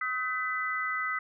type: tone cluster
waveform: sine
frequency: 1269 / 1527 / 1998 Hz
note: D#6 / G6 / B6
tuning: +34 / -46 / +20 cents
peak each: -32 / -37 / -32 dBFS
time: 0.01-1.19 s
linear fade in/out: 5 ms
effects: none